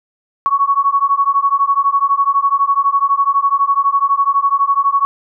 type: beating tone pair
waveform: sine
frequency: 1108.7 / 1120.7 Hz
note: C#6 / C#6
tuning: 0 / +19 cents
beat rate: 12 Hz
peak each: -14 dBFS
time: 0.46-5.05 s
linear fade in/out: 0 ms
effects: none